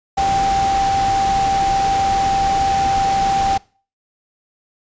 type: tone in noise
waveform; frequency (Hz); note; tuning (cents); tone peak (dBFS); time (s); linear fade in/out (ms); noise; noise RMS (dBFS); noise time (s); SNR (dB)
sine; 784; G5; 0; -14; 0.17-3.58; 10; pink; -25; 0.17-3.58; +8
effects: noise-tail reverb RT60 0.4 s tail -23 dB re dry + resampled to 16000 Hz